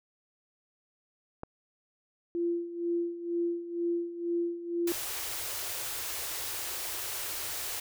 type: click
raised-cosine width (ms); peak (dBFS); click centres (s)
1; -23; 1.434
type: tone with tremolo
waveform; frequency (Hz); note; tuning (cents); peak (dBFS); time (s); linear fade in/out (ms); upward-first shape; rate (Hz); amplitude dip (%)
sine; 343.1; F4; -31; -26; 2.35-4.92; 0; sine; 2.1; 75
type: band-stop noise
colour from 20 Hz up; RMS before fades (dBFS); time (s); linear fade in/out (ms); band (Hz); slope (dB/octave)
white; -36; 4.87-7.8; 5; 130 to 300; 96
effects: none